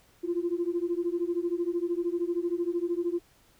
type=beating tone pair; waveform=sine; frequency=339.7 / 352.7 Hz; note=F4 / F4; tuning=-48 / +17 cents; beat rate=13 Hz; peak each=-29 dBFS; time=0.23-3.2 s; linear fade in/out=20 ms; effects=tanh soft clip ceiling -19 dBFS + pink hiss -62 dBFS RMS until 3.59 s